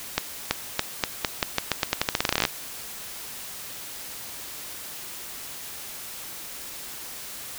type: accelerating click train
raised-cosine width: 0.2 ms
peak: -3 dBFS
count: 23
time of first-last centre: 0.18-2.452 s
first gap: 330 ms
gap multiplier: 0.86
effects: white hiss -38 dBFS RMS until 7.58 s